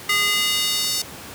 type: tone with high-pass filter sweep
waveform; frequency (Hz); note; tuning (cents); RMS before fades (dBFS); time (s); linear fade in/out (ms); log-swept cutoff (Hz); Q
square; 410; G#4; -22; -21; 0.09-1.02; 5; 1900 to 5000; 1.7
effects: pink hiss -37 dBFS RMS until 1.34 s + high-pass 100 Hz 12 dB/octave